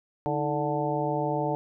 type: harmonic tone with a mistuned harmonic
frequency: 146.83 Hz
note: D3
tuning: in tune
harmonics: 1 / 2 / 3 / 4 / 5 / 6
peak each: -32 / -32 / -32 / -32 / -32 / -32 dBFS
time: 0.26-1.55 s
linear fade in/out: 0 ms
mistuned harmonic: 2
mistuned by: +120 cents
effects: none